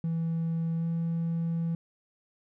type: tone with pitch glide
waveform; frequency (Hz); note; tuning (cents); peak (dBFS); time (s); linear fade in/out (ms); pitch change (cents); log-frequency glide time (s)
triangle; 164.81 to 166.53; E3 to E3; 0 to +18; -24; 0.04-1.75; 2; +18; 0.77-0.85
effects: tanh soft clip ceiling -22 dBFS